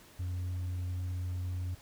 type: tone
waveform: sine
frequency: 90.2 Hz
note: F#2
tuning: 44 cents flat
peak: -30 dBFS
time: 0.19-1.75 s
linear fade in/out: 10 ms
effects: tanh soft clip ceiling -32 dBFS + pink hiss -57 dBFS RMS until 1.81 s

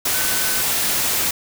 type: tone in noise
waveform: sine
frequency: 1511 Hz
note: F#6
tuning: 36 cents sharp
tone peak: -29 dBFS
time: 0.14-0.62 s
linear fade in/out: 5 ms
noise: white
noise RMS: -20 dBFS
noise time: 0.05-1.31 s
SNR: -12 dB
effects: none

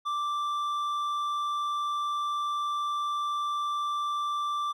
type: tone with hard clipping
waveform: sine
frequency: 1174.7 Hz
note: D6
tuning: in tune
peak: -29 dBFS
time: 0.05-4.73 s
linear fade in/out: 20 ms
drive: 6 dB
effects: none

